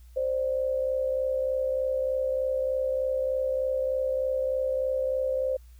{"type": "tone pair together", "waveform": "sine", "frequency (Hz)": [524, 587.3], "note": ["C5", "D5"], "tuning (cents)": [2, 0], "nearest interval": "major second", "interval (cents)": 198, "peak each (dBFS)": [-25, -32], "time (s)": [0.16, 5.57], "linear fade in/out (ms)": 10, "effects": ["added 60 Hz sine -47 dBFS peak until 5.79 s", "white hiss -65 dBFS RMS until 5.79 s"]}